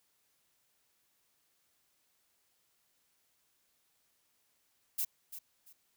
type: noise with echo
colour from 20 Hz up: violet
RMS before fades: -33 dBFS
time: 4.98-5.05 s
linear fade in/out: 10 ms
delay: 340 ms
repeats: 2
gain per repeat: -12 dB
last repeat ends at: 5.73 s
effects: white hiss -75 dBFS RMS until 5.96 s